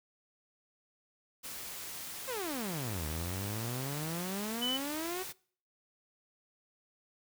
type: noise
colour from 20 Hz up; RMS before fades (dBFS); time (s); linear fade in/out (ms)
white; -43; 1.43-5.33; 20
type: exponential two-way sweep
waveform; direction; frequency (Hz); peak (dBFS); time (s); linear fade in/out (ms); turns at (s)
sawtooth; down then up; 555 to 74.5 to 380.8; -32; 2.27-5.24; 20; 3.05
type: tone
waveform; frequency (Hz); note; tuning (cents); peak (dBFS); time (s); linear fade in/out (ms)
sine; 3000; F#7; +23; -31; 4.61-4.78; 20
effects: noise-tail reverb RT60 0.5 s tail -23 dB re dry